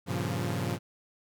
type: chord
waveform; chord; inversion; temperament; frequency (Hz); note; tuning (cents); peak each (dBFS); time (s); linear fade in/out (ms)
sawtooth; G half-diminished seventh; none; equal with one note detuned; 98 / 117.69 / 138.59 / 174.61; G2 / Bb2 / Db3 / F3; 0 / +17 / 0 / 0; -31; 0.06-0.79; 50
effects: none